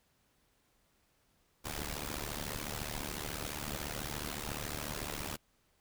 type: noise with amplitude modulation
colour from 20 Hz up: pink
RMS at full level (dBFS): -36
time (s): 1.64-5.37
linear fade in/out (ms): 20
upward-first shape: sine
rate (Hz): 74.1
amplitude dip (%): 90
effects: pink hiss -73 dBFS RMS until 5.8 s